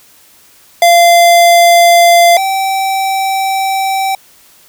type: tone pair in turn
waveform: square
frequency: 689 / 773.4 Hz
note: F5 / G5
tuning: -24 / -24 cents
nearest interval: major second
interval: 200 cents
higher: second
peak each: -4 / -12 dBFS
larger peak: first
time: 0.82-2.37 / 2.37-4.15 s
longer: second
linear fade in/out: 2 ms
effects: white hiss -44 dBFS RMS until 4.68 s

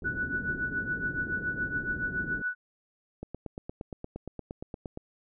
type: low-pass noise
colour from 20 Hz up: white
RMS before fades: -39 dBFS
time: 0.02-2.42 s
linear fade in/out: 2 ms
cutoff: 340 Hz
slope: 24 dB/octave
type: tone with tremolo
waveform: sine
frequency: 1480 Hz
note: F#6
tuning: in tune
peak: -26 dBFS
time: 0.04-2.55 s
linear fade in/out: 20 ms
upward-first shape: triangle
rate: 7.1 Hz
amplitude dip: 85%
type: click train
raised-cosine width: 2 ms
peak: -24 dBFS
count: 16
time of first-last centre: 3.23-4.974 s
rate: 8.6 Hz
effects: none

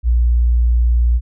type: tone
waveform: sine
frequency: 59.3 Hz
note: A#1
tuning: 30 cents sharp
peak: -10 dBFS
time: 0.03-1.21 s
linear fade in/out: 50 ms
effects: none

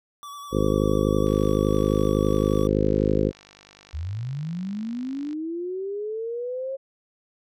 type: tone with vibrato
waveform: square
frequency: 1147 Hz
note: D6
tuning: 41 cents flat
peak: -37 dBFS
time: 0.23-2.67 s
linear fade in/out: 0 ms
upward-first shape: square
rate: 10 Hz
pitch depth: 22 cents each way
type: harmonic tone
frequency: 51.8 Hz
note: G#1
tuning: 4 cents flat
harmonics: 1 / 2 / 3 / 4 / 5 / 6 / 7 / 8 / 9 / 10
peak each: -28 / -28 / -28 / -28 / -28 / -28 / -28 / -28 / -28 / -28 dBFS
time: 0.51-3.32 s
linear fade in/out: 50 ms
type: click train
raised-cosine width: 0.2 ms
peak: -30 dBFS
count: 204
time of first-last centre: 1.27-5.33 s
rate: 50 Hz
type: linear sweep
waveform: sine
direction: up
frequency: 69.3 to 543 Hz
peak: -27 dBFS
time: 3.93-6.77 s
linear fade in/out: 20 ms
effects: none

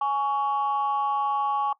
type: tone pair together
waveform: sine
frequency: 833.9 / 1120 Hz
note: G#5 / C#6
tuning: +7 / +18 cents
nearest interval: perfect fourth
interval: 511 cents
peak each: -24 dBFS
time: 0.01-1.73 s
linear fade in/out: 5 ms
effects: noise-tail reverb RT60 0.1 s tail -19 dB re dry + tanh soft clip ceiling -17 dBFS

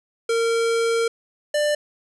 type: tone pair in turn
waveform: square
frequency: 459.9 / 593.3 Hz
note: A#4 / D5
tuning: -23 / +18 cents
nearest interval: major third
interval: 441 cents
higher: second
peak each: -19 dBFS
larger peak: neither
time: 0.29-1.08 / 1.54-1.75 s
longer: first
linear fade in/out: 5 ms
effects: resampled to 24000 Hz + 8-bit

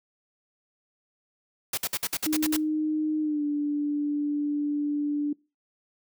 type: noise bursts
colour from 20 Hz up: white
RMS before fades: -28 dBFS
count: 9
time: 1.73-2.567 s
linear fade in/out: 5 ms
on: 45 ms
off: 54 ms
type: tone with pitch glide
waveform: sine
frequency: 308.1 to 292.7 Hz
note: D#4 to D4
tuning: -17 to -6 cents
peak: -24 dBFS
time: 2.26-5.33 s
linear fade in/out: 5 ms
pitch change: -89 cents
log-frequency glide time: 3.21-3.44 s
effects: noise-tail reverb RT60 0.3 s tail -25 dB re dry

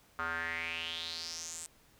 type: tone with band-pass filter sweep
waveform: square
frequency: 82.7 Hz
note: E2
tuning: 6 cents sharp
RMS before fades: -39 dBFS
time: 0.19-1.66 s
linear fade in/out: 0 ms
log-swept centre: 1300 to 8200 Hz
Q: 5.4
effects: pink hiss -64 dBFS RMS until 1.99 s

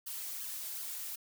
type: noise with flanger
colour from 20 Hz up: blue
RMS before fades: -41 dBFS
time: 0.06-1.16 s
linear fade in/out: 10 ms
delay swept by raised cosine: 0.62 to 4.02 ms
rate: 2.7 Hz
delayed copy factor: +0.95
effects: none

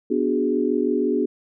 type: chord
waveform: sine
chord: G# half-diminished seventh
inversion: first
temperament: equal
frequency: 246.9 / 293.7 / 370 / 415.3 Hz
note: B3 / D4 / F#4 / G#4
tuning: 0 / 0 / 0 / 0 cents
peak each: -24 dBFS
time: 0.1-1.26 s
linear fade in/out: 10 ms
effects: none

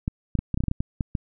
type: clicks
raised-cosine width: 5 ms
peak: -12 dBFS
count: 12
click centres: 0.079 / 0.353 / 0.39 / 0.543 / 0.575 / 0.605 / 0.638 / 0.683 / 0.714 / 0.805 / 1.008 / 1.152 s
effects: none

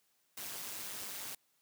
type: noise with amplitude modulation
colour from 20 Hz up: white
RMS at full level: -40 dBFS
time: 0.37-1.35 s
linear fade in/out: 5 ms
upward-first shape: sine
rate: 199 Hz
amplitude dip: 75%
effects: white hiss -75 dBFS RMS until 1.61 s + high-pass 100 Hz 12 dB/octave

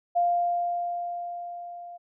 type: tone with level ramp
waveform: sine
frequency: 698.5 Hz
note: F5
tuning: in tune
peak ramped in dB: -19 to -39 dBFS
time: 0.15-1.98 s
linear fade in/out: 20 ms
effects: none

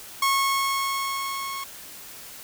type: tone with level ramp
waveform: sawtooth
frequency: 1094 Hz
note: C#6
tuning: 23 cents flat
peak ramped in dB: -15 to -27 dBFS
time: 0.22-1.64 s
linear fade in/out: 5 ms
effects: white hiss -42 dBFS RMS until 2.43 s

